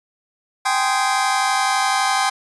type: chord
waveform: sawtooth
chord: Ab major seventh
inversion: third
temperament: just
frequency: 778.7 / 830.6 / 1038.3 / 1245.9 Hz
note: G5 / Ab5 / C6 / Eb6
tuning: -12 / 0 / -14 / +2 cents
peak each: -16 / -20 / -18 / -21 dBFS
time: 0.65-2.3 s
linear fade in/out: 10 ms
effects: resampled to 24000 Hz